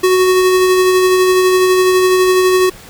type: tone with tremolo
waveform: square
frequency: 370 Hz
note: F#4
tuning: in tune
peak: -8 dBFS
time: 0.03-2.7 s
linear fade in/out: 10 ms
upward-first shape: sine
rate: 12 Hz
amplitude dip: 25%
effects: pink hiss -37 dBFS RMS until 2.89 s